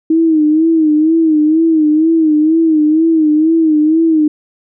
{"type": "tone with vibrato", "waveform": "sine", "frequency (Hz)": 315.2, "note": "D#4", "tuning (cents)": 23, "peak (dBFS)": -7, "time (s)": [0.1, 4.28], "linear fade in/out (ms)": 5, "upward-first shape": "sine", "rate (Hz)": 2.1, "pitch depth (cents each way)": 76, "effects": []}